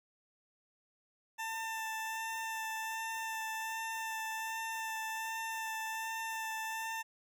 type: tone with vibrato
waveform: 20% pulse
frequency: 891 Hz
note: A5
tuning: 22 cents sharp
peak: -32 dBFS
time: 1.38-7.03 s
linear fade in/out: 20 ms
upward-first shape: sine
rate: 1.3 Hz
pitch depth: 14 cents each way
effects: none